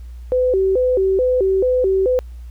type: tone with vibrato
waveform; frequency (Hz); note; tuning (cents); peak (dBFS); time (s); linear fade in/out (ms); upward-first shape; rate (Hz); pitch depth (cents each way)
sine; 440; A4; 0; -13; 0.32-2.19; 0; square; 2.3; 240
effects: added 60 Hz sine -31 dBFS peak until 2.5 s + pink hiss -57 dBFS RMS until 2.5 s